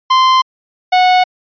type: tone pair in turn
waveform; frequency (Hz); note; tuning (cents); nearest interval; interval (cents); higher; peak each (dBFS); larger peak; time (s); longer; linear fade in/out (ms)
45% pulse; 1040 / 733.8; C6 / F#5; -11 / -15; tritone; 604; first; -7; neither; 0.1-0.42 / 0.92-1.24; neither; 10
effects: resampled to 11025 Hz